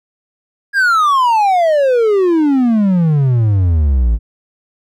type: exponential sweep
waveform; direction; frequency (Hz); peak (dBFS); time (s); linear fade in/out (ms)
triangle; down; 1658 to 52.5; -7; 0.73-4.19; 50
effects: none